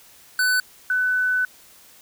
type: tone pair in turn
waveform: square / sine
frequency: 1500 / 1500 Hz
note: F#6 / F#6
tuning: +23 / +23 cents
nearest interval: unison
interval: 0 cents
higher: neither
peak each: -18 dBFS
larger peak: neither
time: 0.39-0.6 / 0.9-1.45 s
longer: second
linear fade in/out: 2 ms
effects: white hiss -50 dBFS RMS until 2.01 s